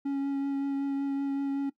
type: tone with vibrato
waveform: triangle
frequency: 277.2 Hz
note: C#4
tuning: in tune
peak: -25 dBFS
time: 0.05-1.7 s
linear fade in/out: 10 ms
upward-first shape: triangle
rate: 5.3 Hz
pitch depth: 14 cents each way
effects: noise-tail reverb RT60 0.1 s tail -18 dB re dry